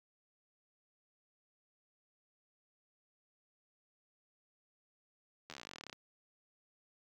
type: slowing click train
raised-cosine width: 0.2 ms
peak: -29 dBFS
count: 22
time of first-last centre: 5.5-5.929 s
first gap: 12 ms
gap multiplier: 1.05
effects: high-pass 100 Hz 12 dB/octave + 11-bit